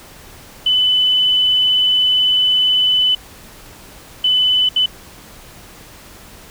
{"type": "tone bursts at uneven times", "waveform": "sine", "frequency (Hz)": 3006, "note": "F#7", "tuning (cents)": 27, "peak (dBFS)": -11, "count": 3, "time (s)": [[0.66, 3.15], [4.24, 4.69], [4.76, 4.86]], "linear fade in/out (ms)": 5, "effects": ["pink hiss -40 dBFS RMS until 6.5 s"]}